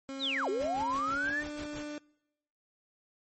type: tone with pitch glide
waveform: 30% pulse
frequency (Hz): 270.7 to 296.9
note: C#4 to D4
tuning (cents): -41 to +19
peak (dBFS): -35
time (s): 0.09-1.98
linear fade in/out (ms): 0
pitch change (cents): +160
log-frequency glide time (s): 1.05-1.38
type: linear two-way sweep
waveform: sine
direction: down then up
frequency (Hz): 4255 to 360 to 1846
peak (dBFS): -29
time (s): 0.19-1.44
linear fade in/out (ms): 50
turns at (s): 0.49
type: noise with tremolo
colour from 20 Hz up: pink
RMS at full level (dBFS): -44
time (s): 0.59-1.88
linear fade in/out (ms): 20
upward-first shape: sine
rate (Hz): 6.1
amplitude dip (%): 100
effects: noise-tail reverb RT60 0.9 s tail -25 dB re dry + MP3 32 kbps